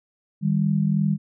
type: tone pair together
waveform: sine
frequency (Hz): 155.75 / 198.6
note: D#3 / G3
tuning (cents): +2 / +23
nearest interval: major third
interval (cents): 421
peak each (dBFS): -21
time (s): 0.41-1.18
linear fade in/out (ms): 50
effects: none